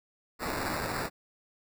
white noise with sample-and-hold, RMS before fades -33 dBFS, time 0.39-1.1 s, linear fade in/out 50 ms, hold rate 3150 Hz, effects none

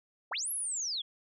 sine linear two-way sweep, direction up then down, 356.3 to 11450 to 3173 Hz, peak -32 dBFS, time 0.31-1.02 s, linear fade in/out 10 ms, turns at 0.51 s, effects none

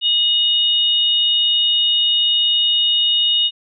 sine tone pair together, 2906 / 3685 Hz, F#7 / A#7, -32 / -21 cents, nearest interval major third, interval 411 cents, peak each -15 / -17 dBFS, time 0.01-3.51 s, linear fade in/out 50 ms, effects none

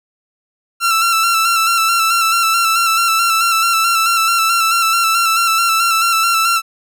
sawtooth tone with vibrato, 1345 Hz, E6, 34 cents sharp, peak -8 dBFS, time 0.8-6.62 s, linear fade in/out 50 ms, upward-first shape square, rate 4.6 Hz, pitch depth 30 cents each way, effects none

